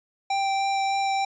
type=tone with vibrato; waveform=square; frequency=784 Hz; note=G5; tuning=in tune; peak=-23 dBFS; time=0.3-1.25 s; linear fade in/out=5 ms; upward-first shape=sine; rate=3.3 Hz; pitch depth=8 cents each way; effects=resampled to 16000 Hz